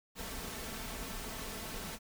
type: noise with comb filter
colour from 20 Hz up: pink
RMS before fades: -42 dBFS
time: 0.15-1.99 s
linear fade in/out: 50 ms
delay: 4.5 ms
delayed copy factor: +0.5
effects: none